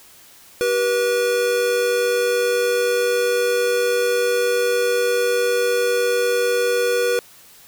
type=tone pair together; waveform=square; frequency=384.4 / 484.3 Hz; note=G4 / B4; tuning=-34 / -34 cents; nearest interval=major third; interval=400 cents; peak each=-26 / -18 dBFS; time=0.61-7.19 s; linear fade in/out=0 ms; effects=white hiss -47 dBFS RMS until 7.67 s